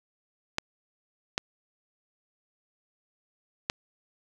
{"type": "clicks", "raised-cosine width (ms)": 0.2, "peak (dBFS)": -9, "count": 3, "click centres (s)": [0.584, 1.379, 3.699], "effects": []}